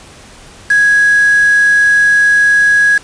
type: tone with quantisation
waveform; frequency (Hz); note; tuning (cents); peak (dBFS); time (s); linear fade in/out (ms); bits
sine; 1661.2; G#6; 0; -6; 0.7-2.98; 5; 3
effects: pink hiss -37 dBFS RMS until 3.03 s + resampled to 22050 Hz